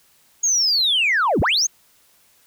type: linear two-way sweep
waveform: sine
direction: down then up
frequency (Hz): 6700 to 42.99 to 6700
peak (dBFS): -14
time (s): 0.43-1.67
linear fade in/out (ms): 10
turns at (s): 1.41
effects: tanh soft clip ceiling -12 dBFS + white hiss -57 dBFS RMS until 2.46 s